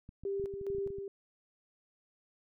clicks, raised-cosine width 5 ms, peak -36 dBFS, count 12, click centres 0.091 / 0.236 / 0.398 / 0.441 / 0.539 / 0.613 / 0.702 / 0.749 / 0.784 / 0.864 / 0.904 / 0.985 s
sine tone with tremolo, 395.3 Hz, G4, 15 cents sharp, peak -32 dBFS, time 0.25-1.08 s, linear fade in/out 2 ms, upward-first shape square, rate 2.4 Hz, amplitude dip 50%
effects none

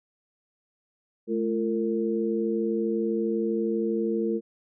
sine tone cluster, 216.1 / 343.8 / 456.3 Hz, A3 / F4 / A#4, -31 / -27 / -37 cents, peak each -28 dBFS, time 1.27-4.41 s, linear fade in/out 50 ms, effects none

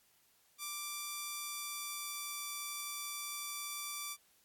5% pulse tone with pitch glide, 1174.7 to 1167.3 Hz, D6 to D6, 0 to -11 cents, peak -28 dBFS, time 0.58-4.17 s, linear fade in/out 50 ms, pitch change -11 cents, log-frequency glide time 1.33-2.4 s, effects white hiss -70 dBFS RMS until 4.44 s + AAC 64 kbps

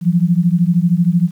sine beating tone pair, 168.1 / 181.1 Hz, E3 / F#3, +34 / -37 cents, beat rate 13 Hz, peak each -13 / -14 dBFS, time 0.01-1.31 s, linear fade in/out 50 ms, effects 8-bit

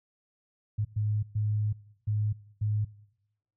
sine tone bursts at uneven times, 105.8 Hz, G#2, 33 cents sharp, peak -25 dBFS, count 5, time 0.78-0.85 / 0.96-1.23 / 1.35-1.73 / 2.07-2.33 / 2.61-2.85 s, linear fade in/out 10 ms, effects noise-tail reverb RT60 0.9 s tail -21 dB re dry

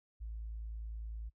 sine tone, 55 Hz, A1, in tune, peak -39 dBFS, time 0.2-1.3 s, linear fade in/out 20 ms, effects noise-tail reverb RT60 0.1 s tail -24 dB re dry + tanh soft clip ceiling -35 dBFS

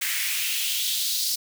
white noise with high-pass filter sweep, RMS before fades -26 dBFS, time 0.01-1.36 s, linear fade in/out 10 ms, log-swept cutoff 1900 to 4700 Hz, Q 2.8, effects none

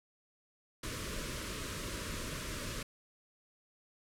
pink band-stop noise, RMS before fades -40 dBFS, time 0.83-2.83 s, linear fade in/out 5 ms, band 630 to 970 Hz, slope 96 dB/octave, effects low-pass 11000 Hz 12 dB/octave

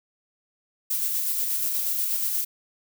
violet noise with tremolo, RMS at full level -25 dBFS, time 0.9-2.45 s, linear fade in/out 10 ms, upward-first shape square, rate 8.3 Hz, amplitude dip 25%, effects none

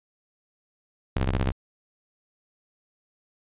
sawtooth ring-modulated tone, 65.41 Hz, C2, in tune, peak -16 dBFS, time 1.16-1.52 s, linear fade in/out 5 ms, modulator 24.9 Hz, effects resampled to 8000 Hz

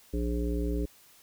harmonic tone, 58.9 Hz, A#1, 19 cents sharp, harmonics 1 / 3 / 5 / 7 / 9, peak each -29 / -37 / -34 / -36 / -43 dBFS, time 0.13-0.86 s, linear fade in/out 10 ms, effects white hiss -58 dBFS RMS until 1.22 s

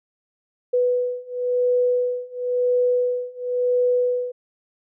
sine beating tone pair, 493.9 / 494.86 Hz, B4 / B4, 0 / +3 cents, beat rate 0.96 Hz, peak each -22 / -21 dBFS, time 0.73-4.32 s, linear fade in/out 10 ms, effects none

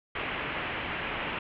white low-pass noise, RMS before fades -34 dBFS, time 0.15-1.39 s, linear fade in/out 5 ms, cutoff 2900 Hz, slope 48 dB/octave, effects none

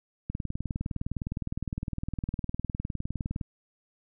click train, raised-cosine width 5 ms, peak -19 dBFS, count 62, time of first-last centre 0.3-3.412 s, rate 19.6 Hz, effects none

